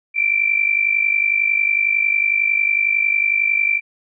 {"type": "tone with amplitude modulation", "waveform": "sine", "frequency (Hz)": 2349, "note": "D7", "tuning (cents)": 0, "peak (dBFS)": -11, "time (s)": [0.14, 3.81], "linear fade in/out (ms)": 50, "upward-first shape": "sine", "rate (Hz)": 51, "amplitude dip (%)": 75, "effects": []}